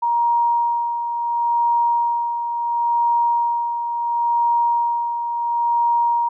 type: tone with tremolo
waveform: sine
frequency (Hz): 943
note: A#5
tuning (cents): +20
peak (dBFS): -14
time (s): 0.02-6.29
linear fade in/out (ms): 10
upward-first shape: sine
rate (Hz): 0.72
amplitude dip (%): 55
effects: none